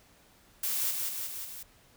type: noise with echo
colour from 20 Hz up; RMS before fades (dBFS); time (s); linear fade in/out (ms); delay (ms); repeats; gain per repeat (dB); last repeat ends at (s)
blue; -31; 0.63-0.91; 5; 180; 4; -3; 1.63
effects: pink hiss -61 dBFS RMS until 1.96 s